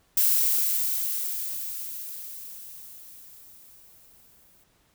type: noise with exponential decay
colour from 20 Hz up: violet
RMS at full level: -20 dBFS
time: 0.17-4.64 s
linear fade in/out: 5 ms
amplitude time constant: 970 ms
effects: pink hiss -65 dBFS RMS until 4.94 s